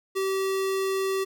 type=tone; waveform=square; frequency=385.2 Hz; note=G4; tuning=30 cents flat; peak=-25 dBFS; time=0.15-1.25 s; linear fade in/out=20 ms; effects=none